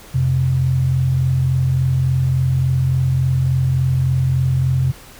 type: tone pair together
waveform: sine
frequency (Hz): 87.31 / 130.81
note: F2 / C3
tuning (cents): 0 / 0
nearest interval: perfect fifth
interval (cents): 700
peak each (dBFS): -21 / -14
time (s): 0.14-4.92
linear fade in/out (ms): 10
effects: pink hiss -41 dBFS RMS until 5.19 s